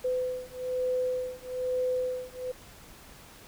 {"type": "beating tone pair", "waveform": "sine", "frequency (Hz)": [505, 506.1], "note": ["B4", "B4"], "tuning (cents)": [39, 42], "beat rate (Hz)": 1.1, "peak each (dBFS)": -31, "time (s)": [0.04, 2.52], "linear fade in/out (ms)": 10, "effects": ["pink hiss -51 dBFS RMS until 3.47 s"]}